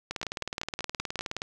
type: two click trains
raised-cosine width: 0.2 ms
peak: -15 / -16 dBFS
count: 26 / 6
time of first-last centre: 0.11-1.419 / 0.23-1.192 s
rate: 19.1 / 5.2 Hz
effects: none